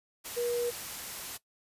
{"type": "tone in noise", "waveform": "sine", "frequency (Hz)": 479.6, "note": "A#4", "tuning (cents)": 49, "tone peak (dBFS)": -28, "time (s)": [0.36, 0.71], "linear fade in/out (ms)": 20, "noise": "white", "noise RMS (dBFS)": -40, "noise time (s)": [0.24, 1.38], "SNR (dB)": 9, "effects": ["noise-tail reverb RT60 0.1 s tail -18 dB re dry", "resampled to 32000 Hz"]}